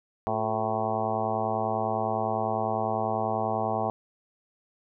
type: harmonic tone with a mistuned harmonic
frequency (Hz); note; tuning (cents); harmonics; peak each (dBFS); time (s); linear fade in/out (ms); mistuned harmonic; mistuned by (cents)
110; A2; 0; 1 / 2 / 3 / 4 / 5 / 6 / 7 / 8 / 9 / 10; -36 / -35 / -39 / -35 / -37 / -31 / -30 / -36 / -37 / -38; 0.27-3.9; 0; 3; +100
effects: none